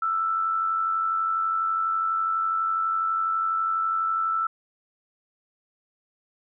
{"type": "tone with amplitude modulation", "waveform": "sine", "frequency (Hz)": 1326, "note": "E6", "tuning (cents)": 10, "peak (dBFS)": -20, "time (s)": [0.02, 4.47], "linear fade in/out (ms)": 5, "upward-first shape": "sine", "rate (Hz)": 92.1, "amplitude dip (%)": 45, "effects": []}